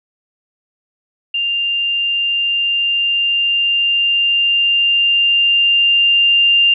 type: tone with level ramp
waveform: sine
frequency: 2794 Hz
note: F7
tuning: in tune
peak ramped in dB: -15 to -8 dBFS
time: 1.34-6.74 s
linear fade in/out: 5 ms
effects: none